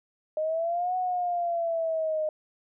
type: exponential two-way sweep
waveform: sine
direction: up then down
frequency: 614 to 740 to 614 Hz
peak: -25 dBFS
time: 0.37-2.29 s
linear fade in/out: 2 ms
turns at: 0.96 s
effects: none